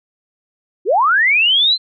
sine linear sweep, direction up, 314.7 to 4163 Hz, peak -10 dBFS, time 0.85-1.78 s, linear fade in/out 50 ms, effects none

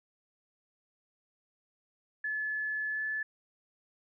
sine tone with pitch glide, 1722 to 1733 Hz, A6 to A6, -38 to -27 cents, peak -31 dBFS, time 2.24-3.23 s, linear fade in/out 5 ms, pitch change +11 cents, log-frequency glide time 2.9-3.02 s, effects none

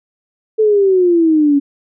sine exponential sweep, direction down, 441.9 to 278.3 Hz, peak -8 dBFS, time 0.58-1.6 s, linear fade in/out 20 ms, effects none

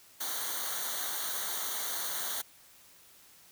white noise with comb filter, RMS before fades -35 dBFS, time 0.2-2.42 s, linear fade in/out 10 ms, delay 0.39 ms, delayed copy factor -0.85, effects white hiss -58 dBFS RMS until 3.51 s

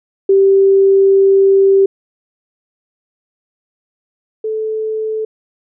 sine tone pair in turn, 390.1 / 436.4 Hz, G4 / A4, -8 / -14 cents, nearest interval major second, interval 194 cents, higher second, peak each -6 / -16 dBFS, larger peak first, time 0.29-1.86 / 4.44-5.25 s, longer first, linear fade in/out 5 ms, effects none

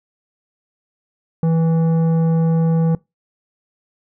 sine tone with tanh clipping, 163.7 Hz, E3, 12 cents flat, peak -15 dBFS, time 1.43-2.95 s, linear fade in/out 2 ms, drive 11 dB, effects noise-tail reverb RT60 0.2 s tail -22 dB re dry

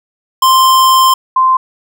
square / sine tone pair in turn, 1046.5 / 1040.7 Hz, C6 / C6, 0 / -10 cents, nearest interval unison, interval 10 cents, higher first, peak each -6 dBFS, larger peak neither, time 0.42-1.14 / 1.36-1.57 s, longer first, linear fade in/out 5 ms, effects none

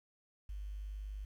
sine tone with quantisation, 50.4 Hz, G1, 49 cents sharp, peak -40 dBFS, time 0.49-1.25 s, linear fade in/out 5 ms, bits 11, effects none

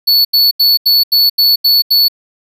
square tone bursts, 4435 Hz, C#8, in tune, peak -7 dBFS, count 8, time 0.07-2.084 s, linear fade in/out 10 ms, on 180 ms, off 82 ms, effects none

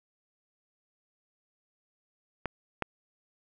clicks, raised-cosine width 0.5 ms, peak -16 / -14 dBFS, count 2, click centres 2.457 / 2.823 s, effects none

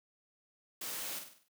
white noise with echo, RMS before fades -41 dBFS, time 0.81-1.19 s, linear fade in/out 5 ms, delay 49 ms, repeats 6, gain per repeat -6 dB, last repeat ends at 1.484 s, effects high-pass 150 Hz 12 dB/octave

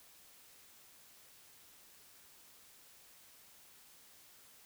silence, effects white hiss -61 dBFS RMS until 4.65 s

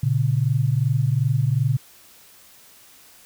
sine tone pair together, 117.33 / 140 Hz, A#2 / C#3, +12 / +18 cents, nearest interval minor third, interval 306 cents, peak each -20 dBFS, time 0.03-1.77 s, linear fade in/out 5 ms, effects white hiss -50 dBFS RMS until 3.25 s

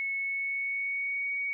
sine tone with pitch glide, 2200 to 2244 Hz, C#7 to C#7, -14 to +21 cents, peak -29 dBFS, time 0-1.53 s, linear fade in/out 0 ms, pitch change +35 cents, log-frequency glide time 0.14-1.33 s, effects none

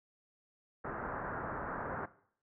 white low-pass noise, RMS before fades -40 dBFS, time 0.84-2.06 s, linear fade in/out 10 ms, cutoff 1600 Hz, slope 48 dB/octave, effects noise-tail reverb RT60 0.6 s tail -18 dB re dry

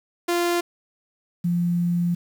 sawtooth / sine tone pair in turn, 346.9 / 173.86 Hz, F4 / F3, -12 / -7 cents, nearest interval octave, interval 1195 cents, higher first, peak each -16 / -19 dBFS, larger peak first, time 0.28-0.61 / 1.44-2.15 s, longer second, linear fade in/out 10 ms, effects 8-bit

